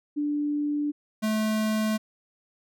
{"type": "tone pair in turn", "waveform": ["sine", "square"], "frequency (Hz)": [293.7, 216.6], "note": ["D4", "A3"], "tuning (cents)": [0, -27], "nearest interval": "perfect fourth", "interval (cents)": 527, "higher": "first", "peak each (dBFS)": -24, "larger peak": "neither", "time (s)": [[0.16, 0.92], [1.22, 1.98]], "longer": "neither", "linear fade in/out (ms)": 20, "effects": []}